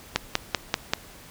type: click train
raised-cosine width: 0.2 ms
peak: -3 dBFS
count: 5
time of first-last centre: 0.16-0.935 s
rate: 5.16 Hz
effects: pink hiss -47 dBFS RMS until 1.3 s